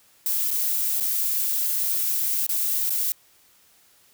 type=noise with dropouts; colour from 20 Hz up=violet; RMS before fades=-24 dBFS; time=0.26-3.12 s; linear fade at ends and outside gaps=1 ms; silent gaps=0.506-0.512 / 1.001-1.007 / 2.466-2.492 / 2.896-2.904 s; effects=white hiss -58 dBFS RMS until 4.13 s